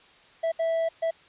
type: tone bursts at uneven times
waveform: triangle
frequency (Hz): 657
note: E5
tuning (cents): -6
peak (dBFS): -21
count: 3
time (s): 0.43-0.52 / 0.59-0.89 / 1.02-1.11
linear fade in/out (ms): 10
effects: white hiss -55 dBFS RMS until 1.28 s + resampled to 8000 Hz